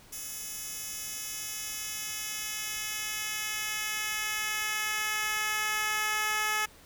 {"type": "tone with high-pass filter sweep", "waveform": "10% pulse", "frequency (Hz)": 427.8, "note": "A4", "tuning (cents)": -49, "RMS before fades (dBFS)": -33, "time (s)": [0.12, 6.66], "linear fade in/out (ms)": 10, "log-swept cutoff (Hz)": [7200, 1000], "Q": 0.71, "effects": ["pink hiss -55 dBFS RMS until 6.85 s"]}